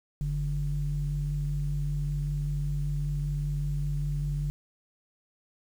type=tone pair together; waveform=sine; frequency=46.95 / 146 Hz; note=F#1 / D3; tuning=+26 / -10 cents; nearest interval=octave + minor sixth; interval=1964 cents; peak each=-30 / -28 dBFS; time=0.21-4.5 s; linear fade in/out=0 ms; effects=tanh soft clip ceiling -20 dBFS + 9-bit